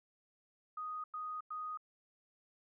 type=tone bursts; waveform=sine; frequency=1244.5 Hz; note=D#6; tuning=in tune; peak=-39 dBFS; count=3; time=0.77-1.774 s; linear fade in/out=5 ms; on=270 ms; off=97 ms; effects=none

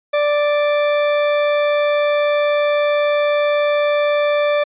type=tone; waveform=40% pulse; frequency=587.3 Hz; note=D5; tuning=in tune; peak=-13 dBFS; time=0.13-4.64 s; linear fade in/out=10 ms; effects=resampled to 8000 Hz

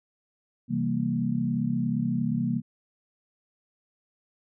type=chord; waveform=sine; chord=C dominant seventh; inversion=none; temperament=equal; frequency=130.81 / 164.81 / 196 / 233.1 Hz; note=C3 / E3 / G3 / Bb3; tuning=0 / 0 / 0 / 0 cents; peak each=-31 / -31 / -31 / -27 dBFS; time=0.68-2.62 s; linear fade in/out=50 ms; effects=none

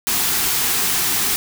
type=band-stop noise; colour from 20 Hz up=white; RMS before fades=-19 dBFS; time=0.07-1.36 s; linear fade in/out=0 ms; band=480 to 680 Hz; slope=96 dB/octave; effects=none

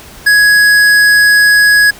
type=tone with tanh clipping; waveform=sine; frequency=1670 Hz; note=G#6; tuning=9 cents sharp; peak=-6 dBFS; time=0.26-1.91 s; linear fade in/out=10 ms; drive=16 dB; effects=pink hiss -34 dBFS RMS until 1.99 s

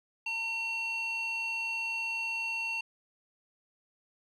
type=tone with band-pass filter; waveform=square; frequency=908 Hz; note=A#5; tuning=46 cents flat; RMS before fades=-34 dBFS; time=0.26-2.81 s; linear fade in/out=5 ms; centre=2900 Hz; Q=4.3; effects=none

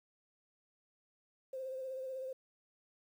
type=tone with vibrato; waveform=sine; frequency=523.3 Hz; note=C5; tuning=in tune; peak=-39 dBFS; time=1.53-2.33 s; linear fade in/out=5 ms; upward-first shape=sine; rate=16 Hz; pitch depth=32 cents each way; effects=11-bit

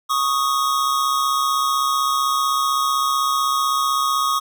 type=tone pair together; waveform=square; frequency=1108.7 / 1244.5 Hz; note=C#6 / D#6; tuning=0 / 0 cents; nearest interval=major second; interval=200 cents; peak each=-21 dBFS; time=0.09-4.4 s; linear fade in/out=20 ms; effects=none

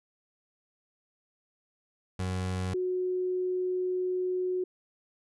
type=tone pair in turn; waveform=30% pulse / sine; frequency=92.5 / 366.3 Hz; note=F#2 / F#4; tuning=0 / -17 cents; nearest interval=2 octaves; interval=2383 cents; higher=second; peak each=-27 dBFS; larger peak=neither; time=2.19-2.74 / 2.74-4.64 s; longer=second; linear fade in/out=5 ms; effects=resampled to 24000 Hz

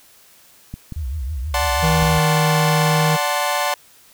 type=clicks; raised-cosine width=5 ms; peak=-17 dBFS; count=3; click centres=0.74 / 0.923 / 2.027 s
type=tone with vibrato; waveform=sine; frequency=69.8 Hz; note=C#2; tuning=13 cents sharp; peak=-22 dBFS; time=0.96-2.19 s; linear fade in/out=5 ms; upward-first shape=triangle; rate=6.2 Hz; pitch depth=300 cents each way
type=chord; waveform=sawtooth; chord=D dominant seventh; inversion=none; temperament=equal with one note detuned; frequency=581.3 / 740 / 880 / 1046.5 Hz; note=D5 / F#5 / A5 / C6; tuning=-18 / 0 / 0 / 0 cents; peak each=-20 dBFS; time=1.54-3.74 s; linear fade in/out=2 ms
type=tone with pitch glide; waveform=square; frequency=160 to 156.53 Hz; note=D#3 to D#3; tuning=+49 to +11 cents; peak=-17 dBFS; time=1.82-3.17 s; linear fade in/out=20 ms; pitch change=-38 cents; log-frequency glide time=2.1-2.19 s
effects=white hiss -50 dBFS RMS until 4.13 s

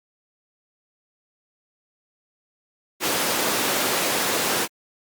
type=high-pass noise; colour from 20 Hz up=pink; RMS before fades=-23 dBFS; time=3-4.68 s; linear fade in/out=50 ms; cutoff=300 Hz; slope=12 dB/octave; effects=Opus 48 kbps

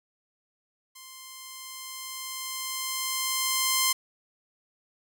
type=tone with level ramp; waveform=5% pulse; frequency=1046.5 Hz; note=C6; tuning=in tune; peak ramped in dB=-33 to -9 dBFS; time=0.95-3.93 s; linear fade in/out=10 ms; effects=none

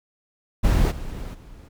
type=noise with level steps; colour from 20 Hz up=brown; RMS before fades=-18 / -32 / -43 dBFS; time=0.63-1.69 s; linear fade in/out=20 ms; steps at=0.9 / 1.33 s; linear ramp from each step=20 ms; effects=none

